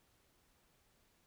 silence, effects pink hiss -73 dBFS RMS until 1.26 s

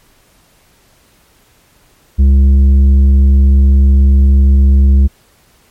sine tone with tanh clipping, 68 Hz, C#2, 33 cents flat, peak -5 dBFS, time 2.18-5.08 s, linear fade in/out 20 ms, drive 7 dB, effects pink hiss -50 dBFS RMS until 5.7 s + MP3 64 kbps

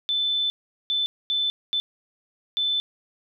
sine tone bursts at uneven times, 3520 Hz, A7, in tune, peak -21 dBFS, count 5, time 0.09-0.5 / 0.9-1.06 / 1.3-1.5 / 1.73-1.8 / 2.57-2.8 s, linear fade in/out 0 ms, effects none

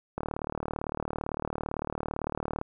click train, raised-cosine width 1 ms, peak -17 dBFS, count 93, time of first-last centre 0.18-2.614 s, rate 37.8 Hz, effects none

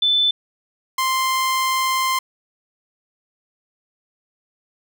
sine / sawtooth tone pair in turn, 3520 / 1046.5 Hz, A7 / C6, 0 / 0 cents, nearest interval octave + major sixth, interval 2100 cents, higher first, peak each -14 dBFS, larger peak neither, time 0.02-0.31 / 0.98-2.19 s, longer second, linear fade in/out 5 ms, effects none

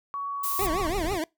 sine tone, 1124 Hz, C#6, 24 cents sharp, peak -29 dBFS, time 0.14-0.87 s, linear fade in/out 0 ms
violet noise, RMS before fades -30 dBFS, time 0.43-0.67 s, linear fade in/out 10 ms
brown noise with tremolo, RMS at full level -32 dBFS, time 0.58-1.2 s, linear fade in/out 50 ms, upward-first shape square, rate 13 Hz, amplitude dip 25%
25% pulse tone with vibrato, 354.7 Hz, F4, 27 cents sharp, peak -23 dBFS, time 0.59-1.24 s, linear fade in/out 2 ms, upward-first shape triangle, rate 6.1 Hz, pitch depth 300 cents each way
effects noise-tail reverb RT60 0.2 s tail -25 dB re dry

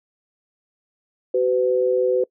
sine tone pair together, 377.8 / 504.3 Hz, F#4 / B4, +36 / +36 cents, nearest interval perfect fourth, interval 500 cents, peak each -20 / -18 dBFS, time 1.34-2.24 s, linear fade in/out 5 ms, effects noise-tail reverb RT60 0.1 s tail -23 dB re dry

